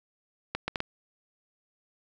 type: clicks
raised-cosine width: 0.3 ms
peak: -13 dBFS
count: 4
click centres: 0.55 / 0.68 / 0.758 / 0.804 s
effects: resampled to 16000 Hz + 7-bit